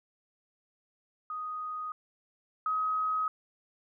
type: tone pair in turn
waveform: sine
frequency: 1246 / 1266.3 Hz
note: D#6 / D#6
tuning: +2 / +30 cents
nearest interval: unison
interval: 28 cents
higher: second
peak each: -34 / -27 dBFS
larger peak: second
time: 1.3-1.92 / 2.66-3.28 s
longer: neither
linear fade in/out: 2 ms
effects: none